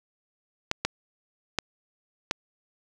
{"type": "clicks", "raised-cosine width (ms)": 0.2, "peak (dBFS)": -7, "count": 4, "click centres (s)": [0.714, 0.85, 1.587, 2.311], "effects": []}